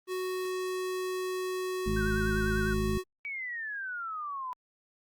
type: tone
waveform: square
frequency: 370 Hz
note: F#4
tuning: in tune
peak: -32 dBFS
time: 0.07-3.04 s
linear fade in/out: 50 ms
type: harmonic tone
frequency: 53.1 Hz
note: G#1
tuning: 39 cents sharp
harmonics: 1 / 2 / 3 / 4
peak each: -32 / -36 / -37 / -32 dBFS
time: 1.86-2.98 s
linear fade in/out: 5 ms
type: tone with vibrato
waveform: sine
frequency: 1500 Hz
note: F#6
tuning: 23 cents sharp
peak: -33 dBFS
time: 1.96-2.74 s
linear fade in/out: 10 ms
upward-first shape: sine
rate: 10 Hz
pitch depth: 73 cents each way
type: exponential sweep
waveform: sine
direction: down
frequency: 2293 to 987.8 Hz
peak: -34 dBFS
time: 3.25-4.53 s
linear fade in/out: 0 ms
effects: Opus 32 kbps